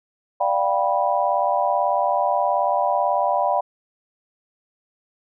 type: chord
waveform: sine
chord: G dominant seventh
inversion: second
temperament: just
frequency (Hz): 588 / 705.6 / 784 / 980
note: D5 / F5 / G5 / B5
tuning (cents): +2 / +18 / 0 / -14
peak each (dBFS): -23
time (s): 0.4-3.61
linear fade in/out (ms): 10
effects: none